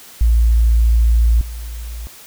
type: tone with level steps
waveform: sine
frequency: 57.1 Hz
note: A#1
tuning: 35 cents flat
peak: -9 / -25 dBFS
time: 0.21-2.07 s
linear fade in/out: 0 ms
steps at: 1.41 s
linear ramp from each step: 2 ms
effects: white hiss -40 dBFS RMS until 2.26 s